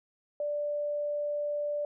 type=tone; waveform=sine; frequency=587.3 Hz; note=D5; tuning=in tune; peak=-29 dBFS; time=0.4-1.85 s; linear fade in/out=2 ms; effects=none